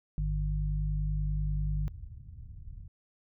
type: harmonic tone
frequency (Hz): 50.2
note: G1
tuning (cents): +42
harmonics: 1 / 2 / 3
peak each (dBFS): -29 / -41 / -33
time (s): 0.18-1.88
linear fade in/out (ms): 0
type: low-pass noise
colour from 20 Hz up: white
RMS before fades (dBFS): -45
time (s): 1.83-2.88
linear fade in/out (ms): 5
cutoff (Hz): 100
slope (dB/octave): 24
effects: none